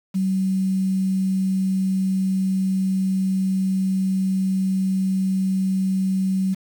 sine tone with quantisation, 190 Hz, F#3, 46 cents sharp, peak -18 dBFS, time 0.14-6.55 s, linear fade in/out 20 ms, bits 7, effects none

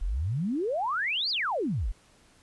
sine exponential two-way sweep, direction up then down, 35.92 to 4994 to 35.92 Hz, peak -26 dBFS, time 0.01-1.92 s, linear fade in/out 10 ms, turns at 1.3 s, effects pink hiss -60 dBFS RMS until 2.42 s + resampled to 24000 Hz

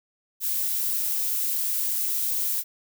violet noise, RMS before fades -26 dBFS, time 0.4-2.64 s, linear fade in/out 50 ms, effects none

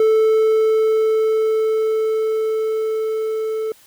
triangle tone with level ramp, 438.9 Hz, A4, 4 cents flat, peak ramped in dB -9 to -18 dBFS, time 0-3.72 s, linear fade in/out 2 ms, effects white hiss -50 dBFS RMS until 3.86 s

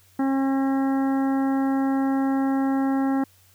harmonic tone, 270 Hz, C#4, 45 cents flat, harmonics 1 / 2 / 3 / 4 / 5 / 6 / 7, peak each -20 / -34 / -30 / -39 / -39 / -42 / -43 dBFS, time 0.19-3.24 s, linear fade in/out 5 ms, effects added 93 Hz sine -58 dBFS peak until 3.54 s + white hiss -58 dBFS RMS until 3.54 s

